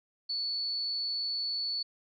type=tone with amplitude modulation; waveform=sine; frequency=4443 Hz; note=C#8; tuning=3 cents sharp; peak=-29 dBFS; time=0.29-1.83 s; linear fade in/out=10 ms; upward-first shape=sine; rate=221 Hz; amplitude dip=30%; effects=none